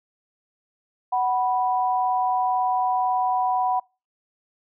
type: tone pair together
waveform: sine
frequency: 746 / 984.1 Hz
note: F#5 / B5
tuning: +14 / -6 cents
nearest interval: perfect fourth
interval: 480 cents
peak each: -21 / -24 dBFS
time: 1.12-3.8 s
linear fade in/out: 10 ms
effects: noise-tail reverb RT60 0.3 s tail -26 dB re dry